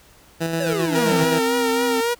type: tone with tremolo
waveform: 15% pulse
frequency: 164.81 Hz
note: E3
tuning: in tune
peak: -14 dBFS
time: 0.4-1.4 s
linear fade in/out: 20 ms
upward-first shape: square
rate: 7.6 Hz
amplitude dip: 35%
type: exponential sweep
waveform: square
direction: down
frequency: 583 to 146.83 Hz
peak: -23 dBFS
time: 0.6-1.24 s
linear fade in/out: 5 ms
type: tone with vibrato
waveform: sawtooth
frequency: 466.2 Hz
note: A#4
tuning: in tune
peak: -15 dBFS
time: 0.94-2.15 s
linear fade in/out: 20 ms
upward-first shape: triangle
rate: 3.6 Hz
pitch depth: 57 cents each way
type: tone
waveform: square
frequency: 261.6 Hz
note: C4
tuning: in tune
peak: -24 dBFS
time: 1.11-2.01 s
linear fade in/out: 10 ms
effects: pink hiss -51 dBFS RMS until 2.19 s